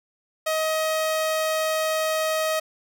sawtooth tone, 631 Hz, D#5, 24 cents sharp, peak -18 dBFS, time 0.46-2.6 s, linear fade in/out 10 ms, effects none

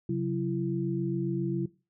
sine tone cluster, 136.2 / 183.6 / 336.6 Hz, C#3 / F#3 / E4, -30 / -13 / +36 cents, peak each -31 dBFS, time 0.09-1.66 s, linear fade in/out 5 ms, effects noise-tail reverb RT60 0.3 s tail -20 dB re dry

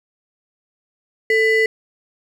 triangle ring-modulated tone, 1220 Hz, D#6, 34 cents flat, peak -8 dBFS, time 1.3-1.66 s, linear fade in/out 2 ms, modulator 778 Hz, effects none

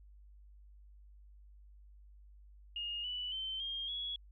sine tone with pitch steps, 2847 / 2966 / 3090 / 3220 / 3355 Hz, F7 / F#7 / G7 / G7 / G#7, +33 / +4 / -26 / +46 / +17 cents, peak -37 dBFS, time 2.76-4.16 s, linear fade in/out 2 ms, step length 280 ms, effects added 50 Hz sine -55 dBFS peak until 4.31 s

